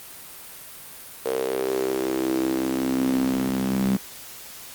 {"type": "tone with high-pass filter sweep", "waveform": "sawtooth", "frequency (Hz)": 65.41, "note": "C2", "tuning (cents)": 0, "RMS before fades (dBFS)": -24, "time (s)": [1.25, 3.97], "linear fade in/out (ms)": 10, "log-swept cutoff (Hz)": [460, 200], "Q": 7.2, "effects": ["white hiss -41 dBFS RMS until 4.74 s", "Opus 32 kbps"]}